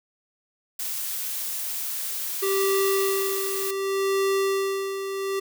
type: noise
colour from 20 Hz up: blue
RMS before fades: -30 dBFS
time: 0.79-3.71 s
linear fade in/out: 5 ms
type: tone with tremolo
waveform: square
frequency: 390.2 Hz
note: G4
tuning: 8 cents flat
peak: -21 dBFS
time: 2.42-5.4 s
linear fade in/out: 10 ms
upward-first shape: sine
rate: 0.67 Hz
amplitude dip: 60%
effects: none